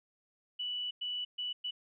sine tone bursts at uneven times, 2960 Hz, F#7, in tune, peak -34 dBFS, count 4, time 0.59-0.91 / 1.01-1.25 / 1.38-1.53 / 1.64-1.71 s, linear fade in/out 10 ms, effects none

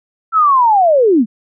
sine linear sweep, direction down, 1346 to 196.4 Hz, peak -7 dBFS, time 0.32-1.26 s, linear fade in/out 50 ms, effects none

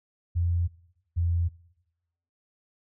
sine tone pair in turn, 86.2 / 85.46 Hz, F2 / F2, -22 / -37 cents, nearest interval unison, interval 15 cents, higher first, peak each -22 dBFS, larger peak neither, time 0.35-0.68 / 1.16-1.49 s, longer neither, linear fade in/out 20 ms, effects noise-tail reverb RT60 0.9 s tail -22 dB re dry

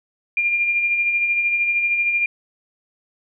sine tone with tremolo, 2400 Hz, D7, 37 cents sharp, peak -15 dBFS, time 0.37-2.26 s, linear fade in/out 2 ms, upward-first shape sine, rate 13 Hz, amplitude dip 40%, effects none

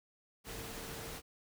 sine tone in noise, 454.1 Hz, A#4, 45 cents flat, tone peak -52 dBFS, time 0.44-1.22 s, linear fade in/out 50 ms, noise pink, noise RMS -45 dBFS, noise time 0.44-1.22 s, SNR -10 dB, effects none

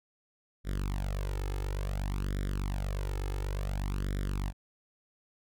sawtooth tone with flanger, 48.31 Hz, G1, 25 cents flat, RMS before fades -33 dBFS, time 0.64-4.53 s, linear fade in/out 50 ms, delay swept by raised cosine 0.55 to 2.35 ms, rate 0.57 Hz, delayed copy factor +0.95, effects none

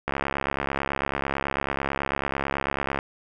click train, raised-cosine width 0.5 ms, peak -10 dBFS, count 202, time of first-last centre 0.08-2.989 s, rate 69.1 Hz, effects none

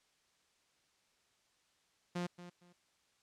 sawtooth tone with echo, 176.2 Hz, F3, 16 cents sharp, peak -32 dBFS, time 2.15-2.27 s, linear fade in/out 10 ms, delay 230 ms, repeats 2, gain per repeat -13 dB, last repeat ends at 2.73 s, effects white hiss -74 dBFS RMS until 3.22 s + low-pass 7000 Hz 12 dB/octave

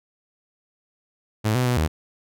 sawtooth tone with pitch steps, 108.3 / 125.9 / 123.4 / 78.5 Hz, A2 / B2 / B2 / D#2, -27 / +34 / -1 / +16 cents, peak -15 dBFS, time 1.44-1.88 s, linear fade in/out 20 ms, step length 110 ms, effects none

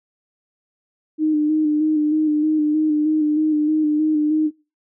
sine tone with vibrato, 305.6 Hz, D#4, 31 cents flat, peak -15 dBFS, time 1.18-4.51 s, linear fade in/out 50 ms, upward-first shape square, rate 3.2 Hz, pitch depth 26 cents each way, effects noise-tail reverb RT60 0.3 s tail -24 dB re dry

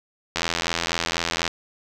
click train, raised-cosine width 0.2 ms, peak -5 dBFS, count 95, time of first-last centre 0.36-1.478 s, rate 84.1 Hz, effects none

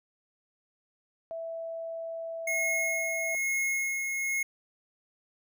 sine tone, 659.3 Hz, E5, in tune, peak -34 dBFS, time 1.31-3.35 s, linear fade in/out 0 ms
square tone with tremolo, 2164 Hz, C#7, 42 cents flat, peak -27 dBFS, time 2.47-4.43 s, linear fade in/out 5 ms, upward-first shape sine, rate 1.1 Hz, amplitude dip 35%
effects none

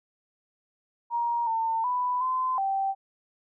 sine tone with pitch steps, 943 / 902 / 992 / 1027 / 779 Hz, A#5 / A5 / B5 / C6 / G5, +20 / +43 / +7 / -33 / -11 cents, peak -24 dBFS, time 1.1-2.95 s, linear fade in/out 50 ms, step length 370 ms, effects none

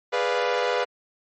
sawtooth chord, G# diminished seventh, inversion none, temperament equal, 415.3 / 493.9 / 587.3 / 698.5 Hz, G#4 / B4 / D5 / F5, 0 / 0 / 0 / 0 cents, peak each -25 / -20 / -26 / -25 dBFS, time 0.12-0.85 s, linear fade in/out 20 ms, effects low-pass 4000 Hz 12 dB/octave + MP3 32 kbps

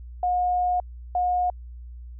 sine tone pair in turn, 720 / 720 Hz, F#5 / F#5, -47 / -47 cents, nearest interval unison, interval 0 cents, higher neither, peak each -20 dBFS, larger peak neither, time 0.23-0.8 / 1.15-1.5 s, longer first, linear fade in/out 2 ms, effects added 60 Hz sine -37 dBFS peak until 2.19 s

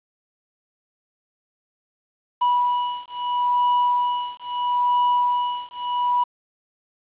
triangle beating tone pair, 978 / 978.76 Hz, B5 / B5, -17 / -16 cents, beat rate 0.76 Hz, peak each -20 dBFS, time 2.41-6.24 s, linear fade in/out 10 ms, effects resampled to 8000 Hz + 8-bit

